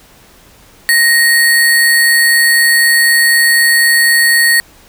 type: tone with sample-and-hold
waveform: sine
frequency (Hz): 1872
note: A#6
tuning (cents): +7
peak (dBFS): -6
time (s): 0.89-4.6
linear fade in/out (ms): 0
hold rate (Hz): 6300
effects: pink hiss -43 dBFS RMS until 4.88 s